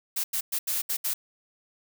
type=noise bursts at uneven times; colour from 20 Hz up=blue; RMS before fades=-28 dBFS; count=6; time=0.16-0.24 / 0.33-0.41 / 0.52-0.59 / 0.67-0.82 / 0.89-0.97 / 1.04-1.14 s; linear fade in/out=10 ms; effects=none